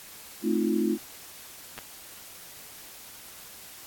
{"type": "chord", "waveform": "sine", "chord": "F dominant seventh", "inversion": "first", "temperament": "just", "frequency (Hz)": [218.3, 261.9, 314.3, 349.2], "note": ["A3", "C4", "Eb4", "F4"], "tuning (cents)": [-13, 2, 18, 0], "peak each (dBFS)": [-27, -31, -28, -28], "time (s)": [0.42, 0.98], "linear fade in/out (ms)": 50}
{"type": "clicks", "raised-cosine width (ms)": 0.3, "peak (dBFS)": -23, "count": 2, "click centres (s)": [1.779, 1.788]}
{"effects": ["white hiss -46 dBFS RMS until 3.86 s", "AAC 64 kbps"]}